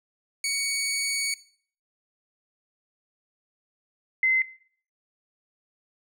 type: tone pair in turn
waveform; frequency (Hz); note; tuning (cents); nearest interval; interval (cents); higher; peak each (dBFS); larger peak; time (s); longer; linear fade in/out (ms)
15% pulse / sine; 2241 / 2060; C#7 / C7; +18 / -28; minor second; 146; first; -18; neither; 0.44-1.34 / 4.23-4.42; first; 2
effects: noise-tail reverb RT60 0.5 s tail -18 dB re dry